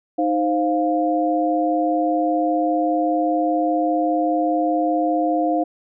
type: tone cluster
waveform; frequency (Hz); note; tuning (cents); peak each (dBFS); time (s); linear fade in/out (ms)
sine; 310.8 / 525 / 700; D#4 / C5 / F5; -2 / +6 / +4; -20 / -25 / -20; 0.18-5.64; 10
effects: none